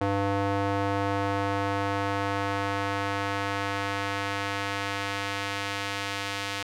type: tone with band-pass filter sweep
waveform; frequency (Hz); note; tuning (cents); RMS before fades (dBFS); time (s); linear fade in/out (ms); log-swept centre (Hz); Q
square; 99.6; G2; +28; -29; 0.01-6.63; 5; 680 to 3000; 0.76
effects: none